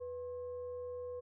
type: tone with frequency modulation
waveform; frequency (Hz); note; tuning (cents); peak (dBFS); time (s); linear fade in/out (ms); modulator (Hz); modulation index
sine; 493.9; B4; 0; -40; 0-1.21; 20; 577; 0.28
effects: none